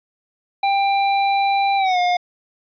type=tone with pitch glide; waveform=square; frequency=792 to 713.8 Hz; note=G5 to F5; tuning=+18 to +38 cents; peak=-16 dBFS; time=0.63-2.17 s; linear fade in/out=5 ms; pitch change=-180 cents; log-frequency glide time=1.77-1.99 s; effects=resampled to 11025 Hz + 9-bit

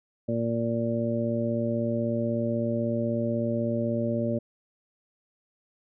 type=harmonic tone; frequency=116.2 Hz; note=A#2; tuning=5 cents flat; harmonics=1 / 2 / 3 / 4 / 5; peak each=-31 / -28 / -34 / -36 / -30 dBFS; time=0.28-4.39 s; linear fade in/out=10 ms; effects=none

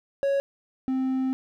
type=tone pair in turn; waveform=triangle; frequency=554.4 / 261.6 Hz; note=C#5 / C4; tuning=0 / 0 cents; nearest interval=octave + minor second; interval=1300 cents; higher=first; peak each=-19 / -21 dBFS; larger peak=first; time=0.23-0.4 / 0.88-1.33 s; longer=second; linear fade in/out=0 ms; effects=none

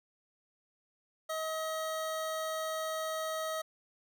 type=tone; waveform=25% pulse; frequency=635 Hz; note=D#5; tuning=35 cents sharp; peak=-30 dBFS; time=1.29-3.62 s; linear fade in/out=10 ms; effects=none

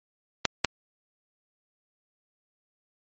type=clicks; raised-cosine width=0.2 ms; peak=-3 dBFS; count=2; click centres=0.453 / 0.647 s; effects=MP3 32 kbps

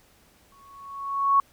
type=tone with exponential growth; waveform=sine; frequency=1108.7 Hz; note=C#6; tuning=in tune; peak=-14 dBFS; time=0.52-1.4 s; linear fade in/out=2 ms; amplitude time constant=190 ms; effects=pink hiss -59 dBFS RMS until 1.52 s

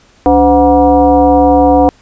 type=tone with frequency modulation; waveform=sine; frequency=510 Hz; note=C5; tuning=44 cents flat; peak=-4 dBFS; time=0.26-1.89 s; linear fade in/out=0 ms; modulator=222 Hz; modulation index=1.5; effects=pink hiss -47 dBFS RMS until 2.01 s + resampled to 16000 Hz

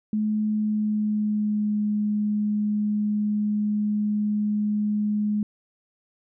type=tone with pitch glide; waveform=sine; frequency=213.4 to 209.5 Hz; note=G#3 to G#3; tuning=+47 to +15 cents; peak=-21 dBFS; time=0.13-5.43 s; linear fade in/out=2 ms; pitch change=-32 cents; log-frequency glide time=0.48-1.8 s; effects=none

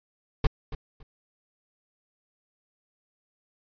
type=noise with echo; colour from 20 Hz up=brown; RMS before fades=-19 dBFS; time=0.44-0.47 s; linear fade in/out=5 ms; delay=280 ms; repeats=2; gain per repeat=-14 dB; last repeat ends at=1.03 s; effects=resampled to 11025 Hz

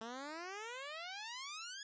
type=exponential sweep; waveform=10% pulse; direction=up; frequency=219.1 to 1700 Hz; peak=-36 dBFS; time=0.01-1.83 s; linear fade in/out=2 ms; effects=resampled to 16000 Hz

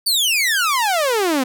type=exponential sweep; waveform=sawtooth; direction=down; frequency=4674 to 246.9 Hz; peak=-12 dBFS; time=0.06-1.44 s; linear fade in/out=10 ms; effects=none

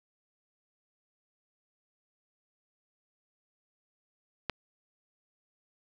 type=click; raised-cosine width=0.3 ms; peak=-14 dBFS; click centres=4.497 s; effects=none

